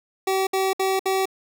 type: tone bursts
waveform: 25% pulse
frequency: 382.6 Hz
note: G4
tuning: 42 cents flat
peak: -16 dBFS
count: 4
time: 0.27-1.256 s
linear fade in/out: 5 ms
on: 200 ms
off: 62 ms
effects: none